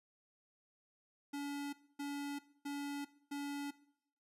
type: tone bursts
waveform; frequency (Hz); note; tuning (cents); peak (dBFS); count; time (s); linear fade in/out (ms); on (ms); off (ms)
square; 285; C#4; +48; -40; 4; 1.33-3.71; 10; 400; 260
effects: noise-tail reverb RT60 0.7 s tail -19 dB re dry + resampled to 32000 Hz